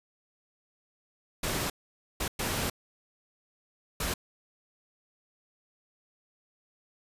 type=noise bursts at uneven times; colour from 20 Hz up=pink; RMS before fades=-31 dBFS; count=4; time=1.43-1.7 / 2.2-2.28 / 2.39-2.7 / 4-4.14 s; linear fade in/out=5 ms; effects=resampled to 32000 Hz